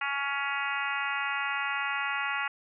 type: harmonic tone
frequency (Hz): 279.7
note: C#4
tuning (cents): +16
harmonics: 3 / 4 / 5 / 6 / 7 / 8 / 9 / 10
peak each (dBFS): -37 / -36 / -34 / -39 / -35 / -41 / -37 / -40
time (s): 0.01-2.48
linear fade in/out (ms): 5
effects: none